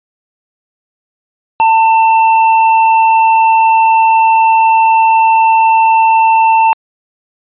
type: tone with tanh clipping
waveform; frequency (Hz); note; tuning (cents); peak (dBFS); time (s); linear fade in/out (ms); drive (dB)
sine; 894; A5; +27; -7; 1.6-6.73; 0; 10
effects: resampled to 8000 Hz